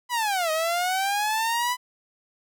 sawtooth linear two-way sweep, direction down then up, 1002 to 622.3 to 1002 Hz, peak -19 dBFS, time 0.09-1.77 s, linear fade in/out 50 ms, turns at 0.51 s, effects none

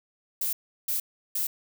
violet noise bursts, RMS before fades -28 dBFS, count 3, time 0.41-1.47 s, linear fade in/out 5 ms, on 120 ms, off 350 ms, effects none

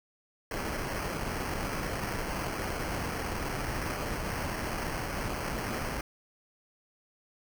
pink noise with sample-and-hold, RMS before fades -34 dBFS, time 0.51-6.01 s, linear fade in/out 2 ms, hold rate 3675 Hz, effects none

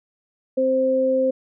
sine tone pair together, 261.6 / 523.3 Hz, C4 / C5, 0 / 0 cents, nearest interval octave, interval 1200 cents, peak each -24 / -17 dBFS, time 0.57-1.31 s, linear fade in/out 10 ms, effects none

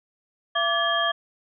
sine tone cluster, 675 / 1162 / 1710 / 3222 Hz, E5 / D6 / A6 / G7, +41 / -19 / -50 / +47 cents, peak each -26 dBFS, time 0.55-1.12 s, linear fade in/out 10 ms, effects none

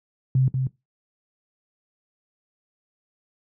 sine tone with echo, 130.81 Hz, C3, in tune, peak -15 dBFS, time 0.35-0.48 s, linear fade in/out 2 ms, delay 190 ms, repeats 1, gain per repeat -5 dB, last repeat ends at 0.67 s, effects noise-tail reverb RT60 0.2 s tail -20 dB re dry + high-pass 80 Hz 12 dB/octave

